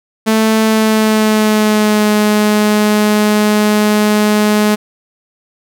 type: tone with pitch glide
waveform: sawtooth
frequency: 220 to 210.8 Hz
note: A3 to G#3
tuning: 0 to +26 cents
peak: -5 dBFS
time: 0.26-4.76 s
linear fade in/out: 20 ms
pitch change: -74 cents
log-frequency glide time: 0.64-2.1 s
effects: none